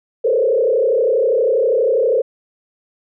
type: tone with frequency modulation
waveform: sine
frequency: 487.4 Hz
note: B4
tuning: 23 cents flat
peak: -12 dBFS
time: 0.24-2.22 s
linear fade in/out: 10 ms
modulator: 32.4 Hz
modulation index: 1.8
effects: none